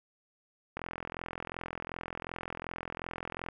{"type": "click train", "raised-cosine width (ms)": 0.5, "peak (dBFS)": -22, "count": 117, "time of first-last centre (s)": [0.77, 3.487], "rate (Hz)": 42.7, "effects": []}